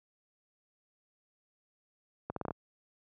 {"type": "accelerating click train", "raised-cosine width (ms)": 1, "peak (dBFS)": -21, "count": 6, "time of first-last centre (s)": [2.3, 2.508], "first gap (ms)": 63, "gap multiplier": 0.79, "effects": ["high-pass 80 Hz 12 dB/octave"]}